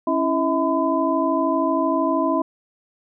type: tone cluster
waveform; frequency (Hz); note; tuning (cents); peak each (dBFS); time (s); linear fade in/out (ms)
sine; 275.7 / 328.6 / 646 / 1011; C#4 / E4 / E5 / B5; -9 / -5 / -35 / +40; -23; 0.07-2.42; 5
effects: none